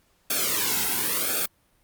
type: noise with flanger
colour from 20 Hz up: white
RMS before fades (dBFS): -25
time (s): 0.3-1.46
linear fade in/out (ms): 5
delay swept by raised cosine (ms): 1 to 1.73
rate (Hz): 0.94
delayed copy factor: -0.95
effects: pink hiss -65 dBFS RMS until 1.83 s + Opus 48 kbps